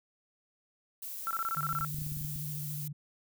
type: noise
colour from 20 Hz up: violet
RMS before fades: -41 dBFS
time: 1.02-2.88 s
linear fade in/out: 5 ms
type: tone bursts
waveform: sine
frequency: 1343 Hz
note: E6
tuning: 32 cents sharp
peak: -30 dBFS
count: 10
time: 1.27-1.848 s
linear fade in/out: 0 ms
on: 38 ms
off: 22 ms
type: tone with vibrato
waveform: sine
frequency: 148.3 Hz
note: D3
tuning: 17 cents sharp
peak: -37 dBFS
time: 1.56-2.93 s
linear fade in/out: 10 ms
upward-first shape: sine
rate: 14 Hz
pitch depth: 49 cents each way
type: clicks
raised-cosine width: 5 ms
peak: -32 dBFS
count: 11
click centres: 1.733 / 1.808 / 1.944 / 1.986 / 2.019 / 2.066 / 2.12 / 2.17 / 2.213 / 2.249 / 2.36 s
effects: none